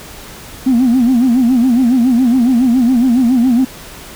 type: tone with vibrato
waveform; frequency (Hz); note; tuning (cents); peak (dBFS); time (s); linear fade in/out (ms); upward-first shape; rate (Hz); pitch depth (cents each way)
sine; 246.9; B3; 0; -6; 0.66-3.65; 10; sine; 7.2; 130
effects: tanh soft clip ceiling -5 dBFS + pink hiss -33 dBFS RMS until 4.15 s